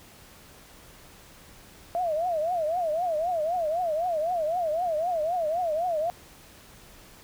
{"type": "tone with vibrato", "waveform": "sine", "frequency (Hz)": 665, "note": "E5", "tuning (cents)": 15, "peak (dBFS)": -24, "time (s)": [1.95, 6.1], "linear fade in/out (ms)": 0, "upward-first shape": "triangle", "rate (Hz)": 3.9, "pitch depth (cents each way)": 200, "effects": ["pink hiss -51 dBFS RMS until 7.23 s"]}